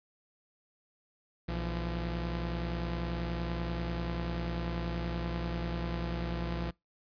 sawtooth tone pair together, 60.17 / 170.2 Hz, B1 / F3, -44 / -44 cents, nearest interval octave + tritone, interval 1800 cents, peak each -31 / -32 dBFS, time 1.48-6.71 s, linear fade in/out 10 ms, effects noise-tail reverb RT60 0.2 s tail -25 dB re dry + resampled to 11025 Hz

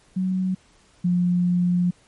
sine tone pair in turn, 186.3 / 177.38 Hz, F#3 / F3, +12 / +27 cents, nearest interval minor second, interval 85 cents, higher first, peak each -20 / -17 dBFS, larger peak second, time 0.16-0.55 / 1.04-1.91 s, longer second, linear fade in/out 10 ms, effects pink hiss -57 dBFS RMS until 2.07 s + MP3 48 kbps

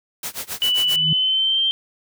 white noise with tremolo, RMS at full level -27 dBFS, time 0.23-0.96 s, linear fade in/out 2 ms, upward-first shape sine, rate 7.5 Hz, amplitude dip 95%
sine tone with pitch glide, 2970 to 3147 Hz, F#7 to G7, +6 to +6 cents, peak -16 dBFS, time 0.62-1.71 s, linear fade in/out 0 ms, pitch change +100 cents, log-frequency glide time 0.94-1.6 s
sine tone with exponential growth, 157.5 Hz, D#3, 21 cents sharp, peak -17 dBFS, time 0.81-1.13 s, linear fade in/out 2 ms, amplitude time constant 69 ms
effects none

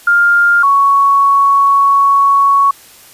sine tone pair in turn, 1403 / 1113.6 Hz, F6 / C#6, +8 / +8 cents, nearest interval major third, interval 400 cents, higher first, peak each -6 dBFS, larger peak neither, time 0.07-0.63 / 0.63-2.71 s, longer second, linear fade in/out 5 ms, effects white hiss -40 dBFS RMS until 3.13 s + resampled to 32000 Hz

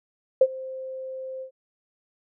sine tone with ADSR envelope, 523.3 Hz, C5, in tune, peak -10 dBFS, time 0.41-1.51 s, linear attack 5 ms, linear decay 51 ms, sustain -22 dB, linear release 94 ms, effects none

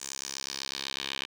10% pulse tone with band-pass filter sweep, 68 Hz, C#2, 33 cents flat, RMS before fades -37 dBFS, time 0-1.26 s, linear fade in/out 20 ms, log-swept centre 7200 to 3100 Hz, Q 2.4, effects none

